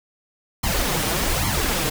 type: noise with flanger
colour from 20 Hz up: pink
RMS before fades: -22 dBFS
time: 0.63-1.9 s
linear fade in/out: 10 ms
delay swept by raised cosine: 0.93 to 6.53 ms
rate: 1.2 Hz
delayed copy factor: +0.8
effects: none